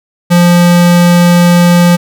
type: tone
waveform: square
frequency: 174.61 Hz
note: F3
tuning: in tune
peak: -4 dBFS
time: 0.3-1.97 s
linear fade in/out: 20 ms
effects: none